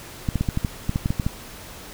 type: clicks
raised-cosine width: 5 ms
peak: -9 dBFS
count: 12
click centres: 0.288 / 0.357 / 0.41 / 0.488 / 0.574 / 0.648 / 0.894 / 0.959 / 1.059 / 1.105 / 1.198 / 1.265 s
effects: pink hiss -40 dBFS RMS until 1.93 s